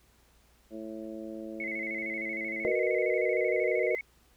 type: harmonic tone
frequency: 110 Hz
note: A2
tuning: in tune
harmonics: 2 / 3 / 4 / 5 / 6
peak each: -43 / -40 / -49 / -44 / -50 dBFS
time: 0.7-2.73 s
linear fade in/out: 50 ms
type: tone with vibrato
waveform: sine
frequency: 2128 Hz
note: C7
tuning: 29 cents sharp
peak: -33 dBFS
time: 1.6-4.01 s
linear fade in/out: 2 ms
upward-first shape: square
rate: 13 Hz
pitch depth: 62 cents each way
type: chord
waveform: sine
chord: B major seventh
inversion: second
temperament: just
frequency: 370.4 / 463 / 493.9 / 617.4 Hz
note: F#4 / A#4 / B4 / D#5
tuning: +2 / -12 / 0 / -14 cents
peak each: -31 dBFS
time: 2.65-3.95 s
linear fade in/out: 0 ms
effects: added 59 Hz sine -65 dBFS peak until 4.36 s + pink hiss -65 dBFS RMS until 4.36 s